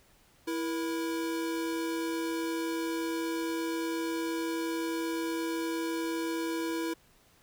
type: tone pair together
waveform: square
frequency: 329.6 / 475.1 Hz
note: E4 / A#4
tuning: 0 / +33 cents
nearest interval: tritone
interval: 633 cents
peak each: -32 / -39 dBFS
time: 0.47-6.94 s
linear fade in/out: 10 ms
effects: pink hiss -63 dBFS RMS until 7.42 s